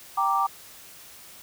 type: chord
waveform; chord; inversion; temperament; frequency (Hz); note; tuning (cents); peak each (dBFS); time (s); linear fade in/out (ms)
sine; G minor; none; equal; 784 / 932.3 / 1174.7; G5 / Bb5 / D6; 0 / 0 / 0; -26 / -27 / -23; 0.17-0.47; 10
effects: white hiss -47 dBFS RMS until 1.42 s